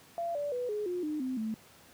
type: tone with pitch steps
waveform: sine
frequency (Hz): 682 / 580.2 / 493.5 / 419.8 / 357.1 / 303.8 / 258.4 / 219.8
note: F5 / D5 / B4 / G#4 / F4 / D#4 / C4 / A3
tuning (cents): -41 / -21 / -1 / +19 / +39 / -41 / -21 / -2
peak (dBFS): -31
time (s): 0.18-1.54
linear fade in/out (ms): 0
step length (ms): 170
effects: pink hiss -57 dBFS RMS until 1.93 s + high-pass 100 Hz 12 dB/octave